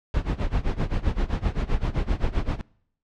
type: noise with tremolo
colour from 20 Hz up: brown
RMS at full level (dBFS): -21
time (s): 0.14-2.61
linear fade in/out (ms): 0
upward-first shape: sine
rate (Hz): 7.7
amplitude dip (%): 90
effects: noise-tail reverb RT60 0.7 s tail -25 dB re dry + low-pass 4000 Hz 12 dB/octave